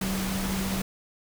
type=tone in noise; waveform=sine; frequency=191.5 Hz; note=G3; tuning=40 cents flat; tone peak=-28 dBFS; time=0.01-0.82 s; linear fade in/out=5 ms; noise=pink; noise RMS=-32 dBFS; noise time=0.01-0.82 s; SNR=+1 dB; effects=none